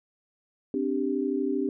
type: chord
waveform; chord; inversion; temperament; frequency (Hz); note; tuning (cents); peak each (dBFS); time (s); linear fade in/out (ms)
sine; C suspended second; none; just; 261.6 / 294.3 / 392.4; C4 / D4 / G4; 0 / +4 / +2; -29; 0.74-1.69; 2
effects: none